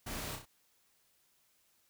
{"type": "noise with echo", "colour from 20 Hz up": "pink", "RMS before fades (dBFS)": -42, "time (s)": [0.06, 0.36], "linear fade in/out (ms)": 10, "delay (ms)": 32, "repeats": 3, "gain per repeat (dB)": -5, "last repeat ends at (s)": 0.456, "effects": ["white hiss -72 dBFS RMS until 1.89 s"]}